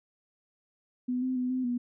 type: tone with pitch steps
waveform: sine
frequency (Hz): 249.8 / 257.5 / 250.9 / 256.5 / 243.5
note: B3 / C4 / B3 / C4 / B3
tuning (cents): +20 / -28 / +28 / -34 / -24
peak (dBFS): -27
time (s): 1.08-1.78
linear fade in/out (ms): 10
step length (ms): 140
effects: none